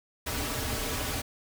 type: noise with comb filter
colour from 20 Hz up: pink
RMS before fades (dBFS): -32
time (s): 0.26-1.22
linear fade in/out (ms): 10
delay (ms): 5.7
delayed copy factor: -0.7
effects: none